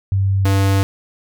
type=tone pair in turn; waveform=sine / square; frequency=97.3 / 97.73 Hz; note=G2 / G2; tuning=-12 / -5 cents; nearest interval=unison; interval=7 cents; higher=second; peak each=-13 dBFS; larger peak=neither; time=0.12-0.45 / 0.45-0.83 s; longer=second; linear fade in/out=0 ms; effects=none